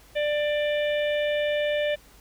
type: harmonic tone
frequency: 592 Hz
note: D5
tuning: 14 cents sharp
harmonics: 1 / 3 / 4 / 5 / 6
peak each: -23 / -33 / -35 / -37 / -39 dBFS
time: 0.15-1.96 s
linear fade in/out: 20 ms
effects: added 50 Hz sine -54 dBFS peak until 2.2 s + pink hiss -54 dBFS RMS until 2.2 s